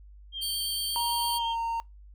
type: tone with vibrato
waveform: sine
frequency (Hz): 3181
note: G7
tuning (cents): +25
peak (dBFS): -32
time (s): 0.32-1.56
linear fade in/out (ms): 50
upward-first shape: square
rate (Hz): 8.8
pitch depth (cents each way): 13
type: tone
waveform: 20% pulse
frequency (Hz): 4525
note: C#8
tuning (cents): +35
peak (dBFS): -25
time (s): 0.41-1.39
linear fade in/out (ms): 20
type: tone with pitch glide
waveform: triangle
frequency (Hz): 942 to 920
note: A#5 to A#5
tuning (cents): +18 to -23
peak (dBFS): -26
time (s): 0.96-1.8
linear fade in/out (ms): 0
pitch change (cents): -41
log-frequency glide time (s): 1.38-1.45
effects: noise-tail reverb RT60 0.2 s tail -24 dB re dry + added 50 Hz sine -47 dBFS peak until 2.14 s